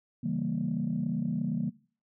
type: chord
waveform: sine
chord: C# diminished seventh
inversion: none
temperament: equal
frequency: 138.59 / 164.81 / 196 / 233.1 Hz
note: C#3 / E3 / G3 / Bb3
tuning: 0 / 0 / 0 / 0 cents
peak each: -36 / -33 / -34 / -31 dBFS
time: 0.23-1.7 s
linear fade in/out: 10 ms
effects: noise-tail reverb RT60 0.4 s tail -19 dB re dry + tanh soft clip ceiling -20 dBFS